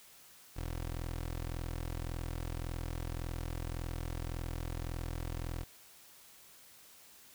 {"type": "tone", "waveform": "20% pulse", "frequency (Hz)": 41.79, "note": "E1", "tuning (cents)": 24, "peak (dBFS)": -32, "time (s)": [0.56, 5.64], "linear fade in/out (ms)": 10, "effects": ["white hiss -58 dBFS RMS until 7.34 s"]}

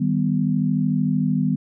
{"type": "chord", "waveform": "sine", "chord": "Eb augmented", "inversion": "none", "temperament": "equal with one note detuned", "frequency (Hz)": [155.56, 196, 249.1], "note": ["Eb3", "G3", "B3"], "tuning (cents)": [0, 0, 15], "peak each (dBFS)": -22, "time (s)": [0, 1.56], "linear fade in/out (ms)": 10, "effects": []}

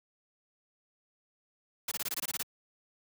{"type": "noise bursts", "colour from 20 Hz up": "white", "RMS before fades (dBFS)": -34, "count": 10, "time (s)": [1.88, 2.428], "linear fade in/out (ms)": 5, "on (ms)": 35, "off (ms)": 22, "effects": ["high-pass 100 Hz 12 dB/octave"]}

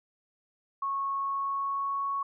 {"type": "tone with pitch glide", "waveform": "sine", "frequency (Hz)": [1100, 1109.6], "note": ["C#6", "C#6"], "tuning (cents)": [-14, 1], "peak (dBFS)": -28, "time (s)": [0.82, 2.23], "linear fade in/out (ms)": 5, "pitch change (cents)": 15, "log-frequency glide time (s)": [1.16, 2.04], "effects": []}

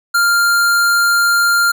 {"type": "tone", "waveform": "square", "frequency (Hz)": 1396.9, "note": "F6", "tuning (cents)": 0, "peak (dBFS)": -11, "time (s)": [0.14, 1.72], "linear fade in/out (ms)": 10, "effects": []}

